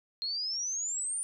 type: exponential sweep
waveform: sine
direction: up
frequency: 4186 to 9397 Hz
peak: -31 dBFS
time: 0.22-1.23 s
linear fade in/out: 0 ms
effects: none